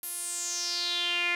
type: tone with band-pass filter sweep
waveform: sawtooth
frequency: 349.2 Hz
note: F4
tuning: in tune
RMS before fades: -31 dBFS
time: 0.03-1.35 s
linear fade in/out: 2 ms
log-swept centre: 12000 to 2200 Hz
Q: 5.4
effects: none